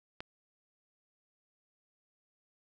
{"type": "click", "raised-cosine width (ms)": 0.3, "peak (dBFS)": -24, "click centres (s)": 0.205, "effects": []}